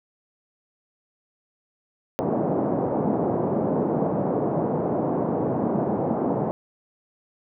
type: band-pass noise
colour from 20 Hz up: pink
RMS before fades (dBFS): -24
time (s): 2.19-6.51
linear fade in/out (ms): 0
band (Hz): 150 to 790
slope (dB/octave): 24
effects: none